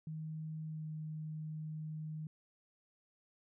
sine tone with pitch glide, 157 to 155.38 Hz, D#3 to D#3, +16 to -2 cents, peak -40 dBFS, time 0.07-2.27 s, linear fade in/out 2 ms, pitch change -18 cents, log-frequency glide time 0.66-0.87 s, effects none

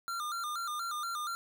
square tone with vibrato, 1288 Hz, E6, 41 cents flat, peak -35 dBFS, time 0.08-1.35 s, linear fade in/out 0 ms, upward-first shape square, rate 4.2 Hz, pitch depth 110 cents each way, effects none

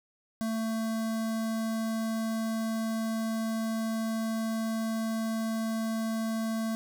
square tone with notch filter, 223.3 Hz, A3, 26 cents sharp, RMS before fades -31 dBFS, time 0.41-6.75 s, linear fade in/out 0 ms, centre 2600 Hz, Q 1.5, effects none

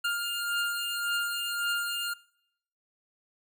25% pulse beating tone pair, 1405 / 1406.8 Hz, F6 / F6, +10 / +12 cents, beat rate 1.8 Hz, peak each -26 / -31 dBFS, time 0.04-2.14 s, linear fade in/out 10 ms, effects noise-tail reverb RT60 0.8 s tail -24 dB re dry

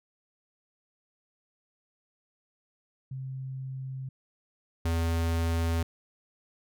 sine / square tone pair in turn, 132.1 / 83.04 Hz, C3 / E2, +17 / +13 cents, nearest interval minor sixth, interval 804 cents, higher first, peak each -34 / -26 dBFS, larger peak second, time 3.11-4.09 / 4.85-5.83 s, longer neither, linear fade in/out 5 ms, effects none

